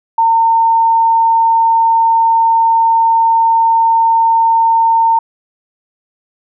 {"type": "tone", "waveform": "sine", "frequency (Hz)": 910, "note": "A#5", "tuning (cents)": -42, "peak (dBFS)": -7, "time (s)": [0.18, 5.19], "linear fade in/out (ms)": 5, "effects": []}